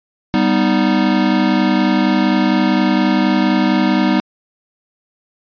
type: chord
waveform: square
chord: G augmented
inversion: none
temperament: equal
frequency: 196 / 246.9 / 311.1 Hz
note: G3 / B3 / D#4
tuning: 0 / 0 / 0 cents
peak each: -17 dBFS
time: 0.34-4.2 s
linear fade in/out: 0 ms
effects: resampled to 11025 Hz